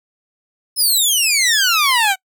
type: exponential sweep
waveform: 15% pulse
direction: down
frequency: 5274 to 740 Hz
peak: -6 dBFS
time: 0.76-2.16 s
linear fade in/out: 50 ms
effects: noise-tail reverb RT60 0.1 s tail -26 dB re dry